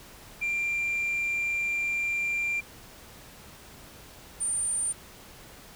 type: tone pair in turn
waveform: sine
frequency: 2376 / 9025 Hz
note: D7 / C#9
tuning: +20 / +30 cents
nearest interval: octave + major seventh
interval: 2310 cents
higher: second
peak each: -24 dBFS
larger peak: neither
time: 0.41-2.61 / 4.4-4.93 s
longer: first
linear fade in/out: 20 ms
effects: tanh soft clip ceiling -24 dBFS + pink hiss -49 dBFS RMS until 5.75 s